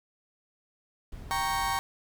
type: noise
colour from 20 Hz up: brown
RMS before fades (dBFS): -42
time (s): 1.12-1.79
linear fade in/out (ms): 2
type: chord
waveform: 35% pulse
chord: G diminished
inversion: none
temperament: equal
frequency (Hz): 784 / 932.3 / 1108.7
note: G5 / Bb5 / Db6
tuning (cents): 0 / 0 / 0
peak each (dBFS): -30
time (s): 1.31-1.79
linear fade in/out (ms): 0
effects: none